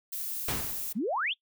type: noise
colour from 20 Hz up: violet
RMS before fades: -35 dBFS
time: 0.12-0.93 s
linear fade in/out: 10 ms
type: noise with exponential decay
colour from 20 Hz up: pink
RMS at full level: -29 dBFS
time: 0.48-0.99 s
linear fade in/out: 5 ms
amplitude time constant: 110 ms
type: exponential sweep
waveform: sine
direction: up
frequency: 183 to 3708 Hz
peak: -27 dBFS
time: 0.95-1.34 s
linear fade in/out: 20 ms
effects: noise-tail reverb RT60 0.1 s tail -22 dB re dry